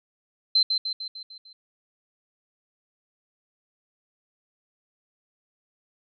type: tone with echo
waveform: sine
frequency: 4100 Hz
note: C8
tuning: 36 cents flat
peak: -16 dBFS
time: 0.55-0.63 s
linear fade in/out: 5 ms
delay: 150 ms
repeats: 6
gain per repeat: -5 dB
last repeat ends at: 1.53 s
effects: none